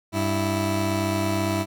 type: tone pair together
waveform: 20% pulse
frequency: 98 / 328.6 Hz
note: G2 / E4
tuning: 0 / -5 cents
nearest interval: octave + major sixth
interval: 2095 cents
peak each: -20 dBFS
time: 0.12-1.66 s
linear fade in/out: 50 ms
effects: none